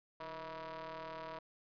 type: ring-modulated tone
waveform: sawtooth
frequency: 164.81 Hz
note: E3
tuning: in tune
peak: -37 dBFS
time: 0.2-1.39 s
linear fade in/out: 5 ms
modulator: 805 Hz
effects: resampled to 11025 Hz